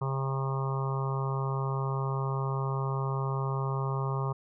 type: harmonic tone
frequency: 135 Hz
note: C#3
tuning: 45 cents flat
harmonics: 1 / 3 / 4 / 5 / 6 / 7 / 8 / 9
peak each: -29 / -38 / -44 / -45 / -43 / -40 / -39 / -41 dBFS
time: 0.01-4.33 s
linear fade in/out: 10 ms
effects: none